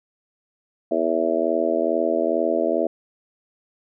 harmonic tone, 82.3 Hz, E2, 2 cents flat, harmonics 3 / 4 / 5 / 6 / 7 / 8, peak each -29 / -25 / -27 / -28 / -25 / -23 dBFS, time 0.91-2.87 s, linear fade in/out 5 ms, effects none

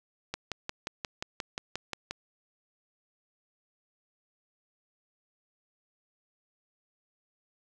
click train, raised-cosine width 0.2 ms, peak -16 dBFS, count 11, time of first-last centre 0.34-2.11 s, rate 5.65 Hz, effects none

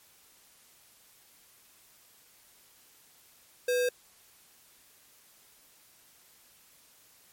sine tone with sample-and-hold, 493.9 Hz, B4, in tune, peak -24 dBFS, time 3.68-3.89 s, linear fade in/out 5 ms, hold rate 2100 Hz, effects white hiss -60 dBFS RMS until 7.32 s + MP3 64 kbps

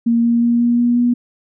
sine tone with pitch steps, 233.1 / 234.9 / 236.6 / 238.4 / 240.2 / 242 Hz, A#3 / A#3 / A#3 / A#3 / B3 / B3, 0 / +13 / +26 / +39 / -48 / -35 cents, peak -11 dBFS, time 0.06-1.14 s, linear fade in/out 10 ms, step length 180 ms, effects none

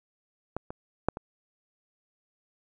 clicks, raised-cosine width 1 ms, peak -17 / -23 / -9 / -22 dBFS, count 4, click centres 0.566 / 0.705 / 1.086 / 1.171 s, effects none

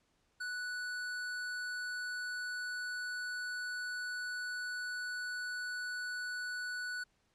square tone, 1480 Hz, F#6, in tune, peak -38 dBFS, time 0.4-7.04 s, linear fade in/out 10 ms, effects pink hiss -75 dBFS RMS until 7.34 s + low-pass 8000 Hz 12 dB/octave

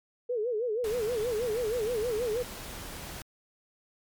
sine tone with vibrato, 457.9 Hz, A#4, 31 cents flat, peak -27 dBFS, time 0.29-2.43 s, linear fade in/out 10 ms, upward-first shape sine, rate 6.3 Hz, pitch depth 160 cents each way
pink noise, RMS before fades -41 dBFS, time 0.84-3.22 s, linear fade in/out 2 ms
effects MP3 96 kbps

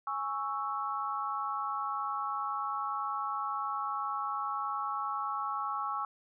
sine chord, C# minor, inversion second, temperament equal, 830.6 / 1108.7 / 1318.5 Hz, G#5 / C#6 / E6, 0 / 0 / 0 cents, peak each -38 / -35 / -36 dBFS, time 0.07-6.05 s, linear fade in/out 2 ms, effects none

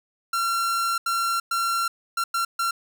45% pulse tone bursts at uneven times, 1366 Hz, F6, 39 cents flat, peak -22 dBFS, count 6, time 0.33-0.98 / 1.06-1.4 / 1.51-1.88 / 2.17-2.24 / 2.34-2.45 / 2.59-2.71 s, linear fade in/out 5 ms, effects none

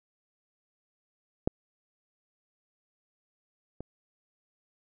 clicks, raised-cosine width 2 ms, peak -11 / -25 dBFS, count 2, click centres 1.475 / 3.806 s, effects none

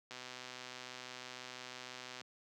click train, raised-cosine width 0.2 ms, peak -29 dBFS, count 266, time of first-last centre 0.11-2.213 s, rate 126 Hz, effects high-pass 150 Hz 12 dB/octave

